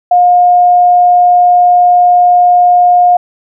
sine tone, 713 Hz, F5, 36 cents sharp, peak -3 dBFS, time 0.11-3.17 s, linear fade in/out 5 ms, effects none

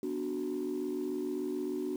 sine chord, B minor, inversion none, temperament equal, 246.9 / 293.7 / 370 Hz, B3 / D4 / F#4, 0 / 0 / 0 cents, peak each -38 / -35 / -34 dBFS, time 0.03-1.96 s, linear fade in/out 2 ms, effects tanh soft clip ceiling -27 dBFS + 9-bit

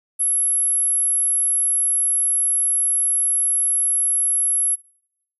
sine tone, 11175 Hz, F9, in tune, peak -16 dBFS, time 0.19-4.76 s, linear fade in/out 20 ms, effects noise-tail reverb RT60 0.7 s tail -23 dB re dry

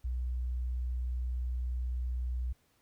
sine tone, 61.74 Hz, B1, in tune, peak -31 dBFS, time 0.04-2.53 s, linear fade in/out 10 ms, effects pink hiss -71 dBFS RMS until 2.81 s

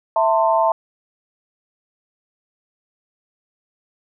sine chord, A minor, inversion second, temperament equal with one note detuned, 659.3 / 896.4 / 1046.5 Hz, E5 / A5 / C6, 0 / +32 / 0 cents, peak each -17 / -17 / -21 dBFS, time 0.16-0.72 s, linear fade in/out 2 ms, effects none

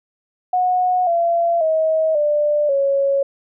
sine tone with pitch steps, 730 / 681.1 / 635.5 / 592.9 / 553.2 Hz, F#5 / F5 / D#5 / D5 / C#5, -24 / -44 / +36 / +16 / -4 cents, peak -14 dBFS, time 0.53-3.23 s, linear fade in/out 5 ms, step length 540 ms, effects none

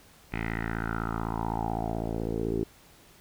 10% pulse tone with low-pass filter sweep, 55.9 Hz, A1, 28 cents sharp, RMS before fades -31 dBFS, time 0.32-2.64 s, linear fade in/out 10 ms, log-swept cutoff 2300 to 380 Hz, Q 5.4, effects pink hiss -56 dBFS RMS until 3.2 s

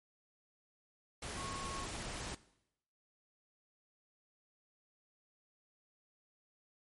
sine tone in noise, 1096 Hz, C#6, 20 cents flat, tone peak -45 dBFS, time 1.37-1.85 s, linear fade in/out 5 ms, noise pink, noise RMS -43 dBFS, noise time 1.22-2.35 s, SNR -5 dB, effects noise-tail reverb RT60 0.8 s tail -18 dB re dry + MP3 48 kbps

